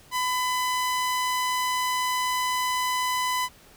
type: tone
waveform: sawtooth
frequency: 1004 Hz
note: B5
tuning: 28 cents sharp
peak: -20 dBFS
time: 0.11-3.49 s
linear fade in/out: 50 ms
effects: pink hiss -53 dBFS RMS until 3.76 s